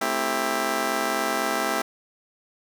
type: chord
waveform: 10% pulse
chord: A minor seventh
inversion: none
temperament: just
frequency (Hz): 220 / 264 / 330 / 396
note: A3 / C4 / E4 / G4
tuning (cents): 0 / +16 / +2 / +18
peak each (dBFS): -22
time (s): 0.01-1.82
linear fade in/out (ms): 5
effects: none